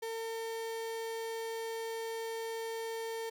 35% pulse tone, 452.9 Hz, A#4, 50 cents flat, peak -35 dBFS, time 0.02-3.3 s, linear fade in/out 10 ms, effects none

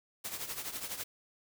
white noise with tremolo, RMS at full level -37 dBFS, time 0.24-1.04 s, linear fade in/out 10 ms, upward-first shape triangle, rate 12 Hz, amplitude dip 75%, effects none

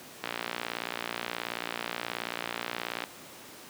click train, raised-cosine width 0.3 ms, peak -15 dBFS, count 165, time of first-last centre 0.24-3.039 s, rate 58.6 Hz, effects pink hiss -47 dBFS RMS until 3.69 s + high-pass 200 Hz 12 dB/octave

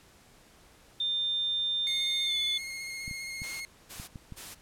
sine tone with pitch glide, 3600 to 3481 Hz, A7 to A7, +39 to -19 cents, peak -27 dBFS, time 1-2.58 s, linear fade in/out 5 ms, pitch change -58 cents, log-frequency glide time 2.25-2.36 s
sawtooth tone with vibrato, 2148 Hz, C7, 45 cents sharp, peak -33 dBFS, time 1.87-3.65 s, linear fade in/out 0 ms, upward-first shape square, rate 15 Hz, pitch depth 17 cents each way
clicks, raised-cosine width 5 ms, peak -29 dBFS, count 6, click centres 3.079 / 3.112 / 3.419 / 3.999 / 4.158 / 4.323 s
white noise bursts, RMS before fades -43 dBFS, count 3, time 3.42-4.55 s, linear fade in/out 20 ms, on 190 ms, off 280 ms
effects pink hiss -58 dBFS RMS until 4.61 s + low-pass 12000 Hz 12 dB/octave

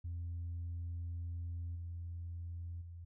sine tone with level steps, 85.6 Hz, F2, 34 cents flat, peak -37 / -40 / -46 dBFS, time 0.04-3.05 s, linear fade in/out 10 ms, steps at 1.75 / 2.81 s, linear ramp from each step 10 ms, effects tanh soft clip ceiling -36 dBFS

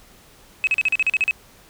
sine tone bursts, 2562 Hz, E7, 50 cents flat, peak -14 dBFS, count 10, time 0.64-1.31 s, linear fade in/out 0 ms, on 31 ms, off 40 ms, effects tanh soft clip ceiling -11 dBFS + pink hiss -50 dBFS RMS until 1.69 s

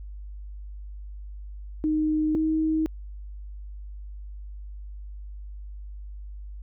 sine tone pair in turn, 308.9 / 315.4 Hz, D#4 / D#4, -12 / +24 cents, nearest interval unison, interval 36 cents, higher second, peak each -21 dBFS, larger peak neither, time 1.84-2.35 / 2.35-2.86 s, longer neither, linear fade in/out 0 ms, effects added 50 Hz sine -36 dBFS peak until 6.62 s

